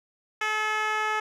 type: tone with band-pass filter sweep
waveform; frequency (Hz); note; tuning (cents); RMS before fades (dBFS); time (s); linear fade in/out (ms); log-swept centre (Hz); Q
10% pulse; 430; A4; -40; -27; 0.41-1.2; 5; 1900 to 1200; 0.87
effects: none